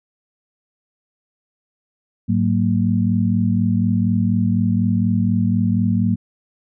sine tone cluster, 105.3 / 186.4 / 230.5 Hz, G#2 / F#3 / A#3, +24 / +13 / -19 cents, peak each -19 dBFS, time 2.28-6.16 s, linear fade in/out 20 ms, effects none

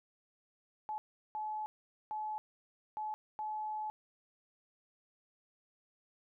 sine tone bursts at uneven times, 857 Hz, A5, 46 cents flat, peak -36 dBFS, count 5, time 0.89-0.98 / 1.35-1.66 / 2.11-2.38 / 2.97-3.14 / 3.39-3.9 s, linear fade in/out 0 ms, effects none

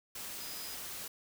sine tone in noise, 4978 Hz, D#8, in tune, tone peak -48 dBFS, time 0.4-0.75 s, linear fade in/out 5 ms, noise white, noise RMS -43 dBFS, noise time 0.15-1.08 s, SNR -8 dB, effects none

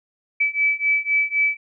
sine beating tone pair, 2300 / 2303.9 Hz, D7 / D7, -37 / -34 cents, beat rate 3.9 Hz, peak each -21 / -20 dBFS, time 0.4-1.57 s, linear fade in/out 10 ms, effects none

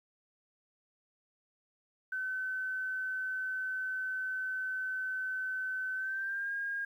sine tone with pitch glide, 1522 to 1621.8 Hz, F#6 to G#6, +48 to -42 cents, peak -33 dBFS, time 2.12-6.85 s, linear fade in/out 5 ms, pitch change +110 cents, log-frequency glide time 5.95-6.52 s, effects 11-bit

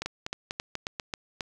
two click trains, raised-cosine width 0.2 ms, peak -15 / -14 dBFS, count 5 / 6, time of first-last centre 0.02-0.998 / 0.06-1.408 s, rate 4.09 / 3.71 Hz, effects none

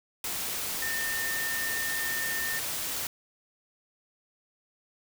sine tone in noise, 1814 Hz, A#6, 48 cents flat, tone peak -31 dBFS, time 0.82-2.59 s, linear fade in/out 2 ms, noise white, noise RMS -33 dBFS, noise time 0.24-3.07 s, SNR -1 dB, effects none

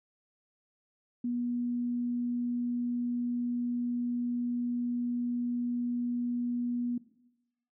sine tone, 242.1 Hz, B3, 34 cents flat, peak -29 dBFS, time 1.24-6.98 s, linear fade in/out 5 ms, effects noise-tail reverb RT60 0.9 s tail -17 dB re dry

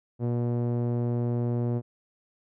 sawtooth tone with low-pass filter, 120 Hz, B2, 49 cents flat, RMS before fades -27 dBFS, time 0.19-1.82 s, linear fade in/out 50 ms, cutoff 500 Hz, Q 0.96, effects none

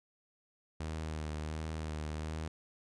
sawtooth tone with vibrato, 77.78 Hz, D#2, in tune, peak -33 dBFS, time 0.8-2.48 s, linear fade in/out 5 ms, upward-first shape sine, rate 1.4 Hz, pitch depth 29 cents each way, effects resampled to 22050 Hz

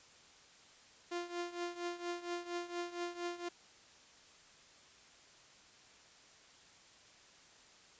sawtooth tone with tremolo, 348.5 Hz, F4, 4 cents flat, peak -32 dBFS, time 1.11-3.49 s, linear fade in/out 10 ms, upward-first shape triangle, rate 4.3 Hz, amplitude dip 85%, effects white hiss -61 dBFS RMS until 7.99 s + resampled to 16000 Hz

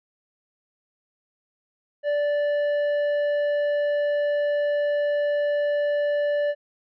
triangle tone with tanh clipping, 584 Hz, D5, 10 cents flat, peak -22 dBFS, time 2.03-6.55 s, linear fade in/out 50 ms, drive 12 dB, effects none

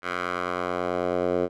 10% pulse tone with band-pass filter sweep, 89.2 Hz, F2, 37 cents sharp, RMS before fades -27 dBFS, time 0.02-1.49 s, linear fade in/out 50 ms, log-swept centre 1600 to 480 Hz, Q 1.6, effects none

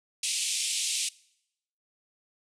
white band-pass noise, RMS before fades -30 dBFS, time 0.23-1.09 s, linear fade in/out 5 ms, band 2400 to 9600 Hz, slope 48 dB/octave, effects noise-tail reverb RT60 0.8 s tail -23 dB re dry

